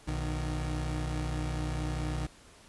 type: tone pair together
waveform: 30% pulse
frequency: 60.6 / 153.76 Hz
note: B1 / D#3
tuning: -32 / -20 cents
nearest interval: octave + major third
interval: 1612 cents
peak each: -30 / -33 dBFS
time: 0.07-2.27 s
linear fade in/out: 10 ms
effects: pink hiss -56 dBFS RMS until 2.68 s + resampled to 24000 Hz